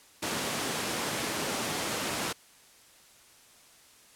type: high-pass noise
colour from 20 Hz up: pink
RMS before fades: -32 dBFS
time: 0.22-2.33 s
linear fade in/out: 10 ms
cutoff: 190 Hz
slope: 12 dB/octave
effects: white hiss -57 dBFS RMS until 4.15 s + low-pass 11000 Hz 12 dB/octave